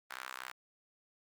sawtooth tone with high-pass filter, 64.1 Hz, C2, 35 cents flat, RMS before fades -45 dBFS, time 0.1-0.52 s, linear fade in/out 10 ms, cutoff 1300 Hz, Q 2.2, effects Opus 24 kbps

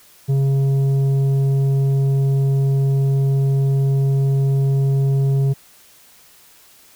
sine tone with tanh clipping, 136.7 Hz, C#3, 24 cents flat, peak -15 dBFS, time 0.28-5.54 s, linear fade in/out 20 ms, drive 7 dB, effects white hiss -49 dBFS RMS until 6.95 s

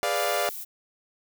sawtooth chord, G# diminished seventh, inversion none, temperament equal, 415.3 / 493.9 / 587.3 / 698.5 Hz, G#4 / B4 / D5 / F5, 0 / 0 / 0 / 0 cents, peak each -29 / -29 / -24 / -24 dBFS, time 0.03-0.49 s, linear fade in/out 0 ms
violet noise, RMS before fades -37 dBFS, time 0.14-0.65 s, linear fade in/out 20 ms
effects none

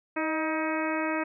harmonic tone with a mistuned harmonic, 316.7 Hz, D#4, 31 cents sharp, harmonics 1 / 2 / 3 / 4 / 5 / 6 / 7 / 8, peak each -30 / -33 / -35 / -36 / -37 / -38 / -38 / -39 dBFS, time 0.16-1.24 s, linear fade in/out 10 ms, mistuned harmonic 2, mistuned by -32 cents, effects none

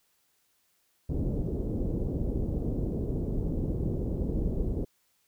pink low-pass noise, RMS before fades -30 dBFS, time 1.09-4.85 s, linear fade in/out 10 ms, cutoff 440 Hz, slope 24 dB/octave, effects white hiss -71 dBFS RMS until 5.27 s

